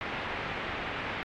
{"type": "low-pass noise", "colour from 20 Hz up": "white", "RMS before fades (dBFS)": -36, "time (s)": [0.01, 1.23], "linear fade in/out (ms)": 0, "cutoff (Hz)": 2500, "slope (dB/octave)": 24, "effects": ["AAC 48 kbps"]}